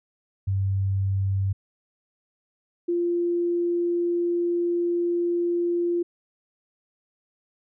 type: tone pair in turn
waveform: sine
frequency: 97.2 / 346.4 Hz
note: G2 / F4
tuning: -14 / -14 cents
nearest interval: octave + minor seventh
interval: 2200 cents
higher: second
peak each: -21 dBFS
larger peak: neither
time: 0.47-1.53 / 2.88-6.03 s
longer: second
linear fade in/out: 10 ms
effects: none